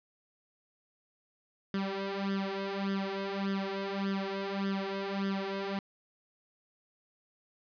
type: tone with flanger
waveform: sawtooth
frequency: 195.8 Hz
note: G3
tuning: 2 cents flat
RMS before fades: -34 dBFS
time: 1.74-5.79 s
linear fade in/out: 2 ms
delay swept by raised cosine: 0.6 to 3.2 ms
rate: 1.7 Hz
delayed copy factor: +0.85
effects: resampled to 11025 Hz + 10-bit